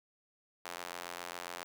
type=tone with high-pass filter; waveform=sawtooth; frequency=87.31 Hz; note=F2; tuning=in tune; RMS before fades=-44 dBFS; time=0.65-1.64 s; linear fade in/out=0 ms; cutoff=780 Hz; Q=0.79; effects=none